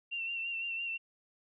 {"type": "tone with vibrato", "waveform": "sine", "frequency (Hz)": 2732, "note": "F7", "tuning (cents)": -39, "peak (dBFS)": -34, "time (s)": [0.11, 0.98], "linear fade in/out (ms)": 20, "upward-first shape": "sine", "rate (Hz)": 5.9, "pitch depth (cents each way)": 37, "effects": []}